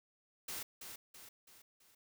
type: noise with echo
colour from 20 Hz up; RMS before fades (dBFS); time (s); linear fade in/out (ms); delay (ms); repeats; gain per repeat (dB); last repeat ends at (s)
white; -43; 0.48-0.63; 5; 330; 4; -6; 1.95
effects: none